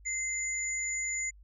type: tone pair together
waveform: sine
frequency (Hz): 2074 / 6976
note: C7 / A8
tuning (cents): -16 / -16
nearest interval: octave + major sixth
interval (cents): 2100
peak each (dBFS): -34 / -33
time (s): 0.05-1.31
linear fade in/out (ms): 20
effects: added 50 Hz sine -52 dBFS peak until 1.43 s